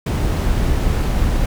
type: noise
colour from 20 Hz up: brown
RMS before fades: -17 dBFS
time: 0.06-1.46 s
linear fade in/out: 5 ms
effects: none